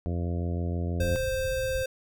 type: harmonic tone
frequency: 86.3 Hz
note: F2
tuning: 20 cents flat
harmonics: 1 / 2 / 3 / 4 / 5 / 6 / 7 / 8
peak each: -28 / -34 / -38 / -40 / -42 / -44 / -45 / -46 dBFS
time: 0.06-1.16 s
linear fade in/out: 0 ms
type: low-pass noise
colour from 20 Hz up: pink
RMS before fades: -35 dBFS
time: 0.99-1.84 s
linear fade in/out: 5 ms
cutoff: 130 Hz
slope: 48 dB/octave
type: tone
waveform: square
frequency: 523.3 Hz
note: C5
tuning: in tune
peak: -28 dBFS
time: 1-1.86 s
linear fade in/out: 5 ms
effects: none